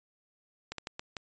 slowing click train, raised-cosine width 0.2 ms, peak -20 dBFS, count 5, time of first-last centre 0.72-1.168 s, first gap 63 ms, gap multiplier 1.4, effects resampled to 16000 Hz

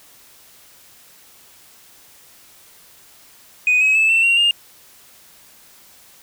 sine tone with pitch steps, 2490 / 2553 / 2617 / 2683 / 2750 / 2819 Hz, D#7 / D#7 / E7 / E7 / F7 / F7, +1 / +44 / -13 / +30 / -27 / +16 cents, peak -10 dBFS, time 3.67-4.51 s, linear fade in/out 2 ms, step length 140 ms, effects tanh soft clip ceiling -10 dBFS + white hiss -48 dBFS RMS until 6.22 s

